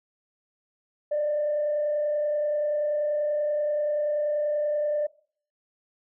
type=tone with frequency modulation; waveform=sine; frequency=595 Hz; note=D5; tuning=22 cents sharp; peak=-22 dBFS; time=1.11-5.07 s; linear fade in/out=10 ms; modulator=30.4 Hz; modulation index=0.38; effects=noise-tail reverb RT60 0.5 s tail -21 dB re dry + tanh soft clip ceiling -19 dBFS